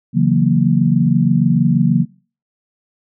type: chord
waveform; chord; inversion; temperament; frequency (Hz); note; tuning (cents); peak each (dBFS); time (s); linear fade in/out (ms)
sine; F# dominant seventh; second; equal; 138.59 / 164.81 / 185 / 233.1; C#3 / E3 / F#3 / A#3; 0 / 0 / 0 / 0; -16; 0.13-2.06; 50
effects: noise-tail reverb RT60 0.4 s tail -22 dB re dry